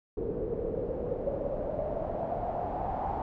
pink noise with low-pass filter sweep, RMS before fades -33 dBFS, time 0.17-3.22 s, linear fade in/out 2 ms, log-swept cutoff 430 to 830 Hz, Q 7.8, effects none

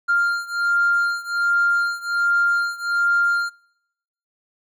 triangle beating tone pair, 1396.9 / 1398.2 Hz, F6 / F6, 0 / +2 cents, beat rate 1.3 Hz, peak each -17 / -19 dBFS, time 0.08-3.5 s, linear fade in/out 20 ms, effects noise-tail reverb RT60 0.9 s tail -25 dB re dry + tanh soft clip ceiling -11 dBFS

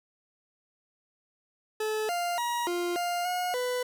40% pulse tone with pitch steps, 432.1 / 699 / 954 / 350.3 / 702 / 721 / 497.4 Hz, A4 / F5 / A#5 / F4 / F5 / F#5 / B4, -31 / +1 / +40 / +5 / +9 / -45 / +12 cents, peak -27 dBFS, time 1.8-3.83 s, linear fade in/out 5 ms, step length 290 ms, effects none

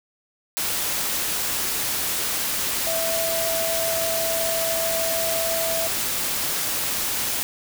sine tone in noise, 659.3 Hz, E5, in tune, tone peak -25 dBFS, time 2.87-5.87 s, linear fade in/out 0 ms, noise white, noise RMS -25 dBFS, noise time 0.57-7.43 s, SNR -3 dB, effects none

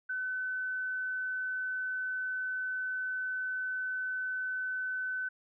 sine tone, 1513 Hz, F#6, 38 cents sharp, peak -32 dBFS, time 0.09-5.29 s, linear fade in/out 10 ms, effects none

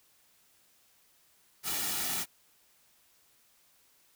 white noise with comb filter, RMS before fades -33 dBFS, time 1.63-2.26 s, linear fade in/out 50 ms, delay 1.9 ms, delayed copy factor -0.6, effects white hiss -66 dBFS RMS until 4.15 s

